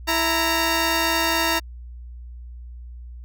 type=tone pair together; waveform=10% pulse; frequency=329.6 / 924.7 Hz; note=E4 / A#5; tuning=0 / -14 cents; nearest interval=octave + tritone; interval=1786 cents; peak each=-14 / -13 dBFS; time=0.07-1.6 s; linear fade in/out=20 ms; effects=added 60 Hz sine -35 dBFS peak until 3.24 s